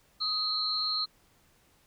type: tone cluster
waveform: sine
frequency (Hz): 1253 / 3978 / 4240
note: D#6 / B7 / C8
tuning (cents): +12 / +12 / +22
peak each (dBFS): -37 / -34 / -29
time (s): 0.2-1.06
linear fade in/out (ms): 20
effects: pink hiss -65 dBFS RMS until 1.86 s